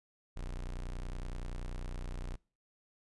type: tone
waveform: 40% pulse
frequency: 30.29 Hz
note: B0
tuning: 33 cents flat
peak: -37 dBFS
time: 0.36-2.36 s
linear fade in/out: 10 ms
effects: noise-tail reverb RT60 0.4 s tail -25 dB re dry + resampled to 24000 Hz